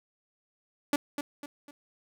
sawtooth tone with echo, 288.7 Hz, D4, 30 cents flat, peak -19 dBFS, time 0.93-0.96 s, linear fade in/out 2 ms, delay 250 ms, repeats 3, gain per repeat -8 dB, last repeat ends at 1.71 s, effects none

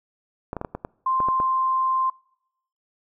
clicks, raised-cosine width 1 ms, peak -15 dBFS, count 9, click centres 0.531 / 0.567 / 0.614 / 0.648 / 0.75 / 0.849 / 1.203 / 1.286 / 1.401 s
sine tone, 1046.5 Hz, C6, in tune, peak -19 dBFS, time 1.06-2.1 s, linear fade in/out 5 ms
effects noise-tail reverb RT60 0.8 s tail -26 dB re dry

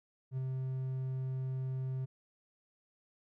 triangle tone with ADSR envelope, 130.81 Hz, C3, in tune, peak -30 dBFS, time 0.31-2.06 s, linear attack 64 ms, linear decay 14 ms, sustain -2 dB, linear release 18 ms, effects none

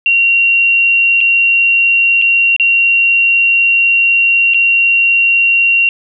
sine tone with dropouts, 2752 Hz, F7, 26 cents flat, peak -7 dBFS, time 0.06-5.89 s, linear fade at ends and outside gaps 1 ms, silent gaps 1.206-1.211 / 2.216-2.221 / 2.564-2.598 / 4.537-4.544 s, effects none

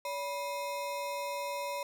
square ring-modulated tone, 774 Hz, G5, 22 cents flat, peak -32 dBFS, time 0.05-1.83 s, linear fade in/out 2 ms, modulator 205 Hz, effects none

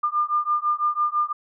sine beating tone pair, 1200 / 1206 Hz, D6 / D6, +37 / +46 cents, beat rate 6 Hz, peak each -23 dBFS, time 0.03-1.33 s, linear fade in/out 10 ms, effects none

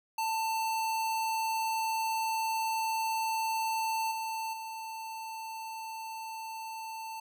square tone with level steps, 891 Hz, A5, 22 cents sharp, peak -30 / -34 / -39 dBFS, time 0.18-7.2 s, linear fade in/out 5 ms, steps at 4.11 / 4.53 s, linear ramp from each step 5 ms, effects none

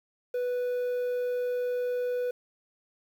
triangle tone with quantisation, 493.9 Hz, B4, in tune, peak -25 dBFS, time 0.34-2.31 s, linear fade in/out 5 ms, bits 9, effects none

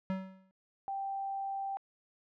square tone with exponential decay, 189.4 Hz, F#3, 41 cents sharp, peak -30 dBFS, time 0.1-0.51 s, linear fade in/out 0 ms, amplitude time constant 89 ms
sine tone, 784 Hz, G5, in tune, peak -34 dBFS, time 0.88-1.77 s, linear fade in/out 0 ms
effects low-pass 2000 Hz 12 dB/octave

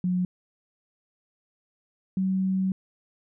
sine tone pair in turn, 181.1 / 189.27 Hz, F#3 / F#3, -37 / +40 cents, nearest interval minor second, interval 77 cents, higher second, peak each -22 dBFS, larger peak neither, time 0.04-0.25 / 2.17-2.72 s, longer second, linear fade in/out 2 ms, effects none

